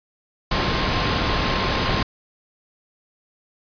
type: tone in noise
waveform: sine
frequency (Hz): 1059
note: C6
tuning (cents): +21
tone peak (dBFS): -30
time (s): 0.51-2.03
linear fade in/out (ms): 5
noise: pink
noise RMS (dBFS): -21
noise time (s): 0.51-2.03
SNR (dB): -12
effects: resampled to 11025 Hz